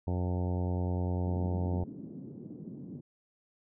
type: harmonic tone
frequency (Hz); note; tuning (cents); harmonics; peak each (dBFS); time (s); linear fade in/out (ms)
90; F#2; -47; 1 / 2 / 3 / 4 / 5 / 6 / 7 / 8 / 9 / 10; -30 / -36 / -40 / -42 / -44 / -46 / -47 / -48 / -49 / -50; 0.07-1.84; 5
type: band-pass noise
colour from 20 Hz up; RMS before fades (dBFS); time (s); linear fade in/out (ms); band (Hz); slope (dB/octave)
white; -44; 1.26-3.01; 10; 150 to 270; 24
effects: none